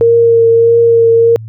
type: tone with vibrato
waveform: sine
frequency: 462.4 Hz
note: A#4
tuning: 14 cents flat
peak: -4 dBFS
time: 0.01-1.36 s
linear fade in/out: 0 ms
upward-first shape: triangle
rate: 1.6 Hz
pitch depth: 18 cents each way
effects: added 111 Hz sine -24 dBFS peak until 1.48 s